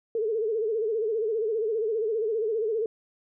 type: tone with vibrato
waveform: sine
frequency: 440 Hz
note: A4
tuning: in tune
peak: -24 dBFS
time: 0.15-2.86 s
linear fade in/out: 2 ms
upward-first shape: sine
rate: 15 Hz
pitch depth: 100 cents each way
effects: none